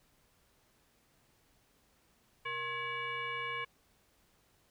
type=tone with frequency modulation; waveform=sine; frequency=1678 Hz; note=G#6; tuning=17 cents sharp; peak=-35 dBFS; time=2.45-3.65 s; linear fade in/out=10 ms; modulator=603 Hz; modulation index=1.7; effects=pink hiss -70 dBFS RMS until 4.7 s